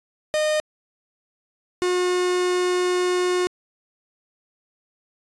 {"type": "tone pair in turn", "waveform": "45% pulse", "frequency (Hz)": [613, 360.9], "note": ["D#5", "F#4"], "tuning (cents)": [-26, -43], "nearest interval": "major sixth", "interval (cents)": 917, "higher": "first", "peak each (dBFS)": -19, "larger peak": "neither", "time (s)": [[0.34, 0.6], [1.82, 3.47]], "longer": "second", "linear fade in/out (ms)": 0, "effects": ["resampled to 22050 Hz"]}